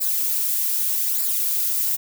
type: noise with flanger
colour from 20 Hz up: violet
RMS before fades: -22 dBFS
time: 0-1.97 s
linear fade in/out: 20 ms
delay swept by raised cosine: 0.32 to 3.22 ms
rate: 0.82 Hz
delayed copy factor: -0.55
effects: none